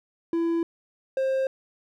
triangle tone pair in turn, 334.4 / 530.8 Hz, E4 / C5, +25 / +25 cents, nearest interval minor sixth, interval 800 cents, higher second, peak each -20 dBFS, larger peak neither, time 0.33-0.63 / 1.17-1.47 s, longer neither, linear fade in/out 2 ms, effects none

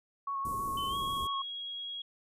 sine tone with vibrato, 1103 Hz, C#6, 9 cents flat, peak -32 dBFS, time 0.27-1.42 s, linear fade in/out 5 ms, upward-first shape square, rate 6.1 Hz, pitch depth 16 cents each way
pink band-stop noise, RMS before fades -43 dBFS, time 0.45-1.27 s, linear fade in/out 2 ms, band 480 to 8200 Hz, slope 24 dB/octave
sine tone with pitch glide, 3046 to 3303 Hz, F#7 to G#7, +50 to -10 cents, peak -37 dBFS, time 0.77-2.02 s, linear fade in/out 5 ms, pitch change +140 cents, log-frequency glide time 0.88-0.97 s
effects resampled to 32000 Hz

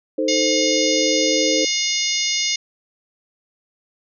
sine chord, A diminished, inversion second, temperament equal, 311.1 / 440 / 523.3 Hz, Eb4 / A4 / C5, 0 / 0 / 0 cents, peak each -22 / -24 / -21 dBFS, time 0.18-1.65 s, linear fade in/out 5 ms
harmonic tone, 716 Hz, F5, 43 cents sharp, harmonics 3 / 4 / 5 / 6 / 7 / 8 / 9, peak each -26 / -28 / -26 / -30 / -24 / -28 / -25 dBFS, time 0.28-2.56 s, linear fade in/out 5 ms
effects none

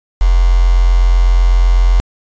sine tone with quantisation, 44 Hz, F1, 14 cents sharp, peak -6 dBFS, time 0.21-2 s, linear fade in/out 0 ms, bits 4, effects resampled to 16000 Hz

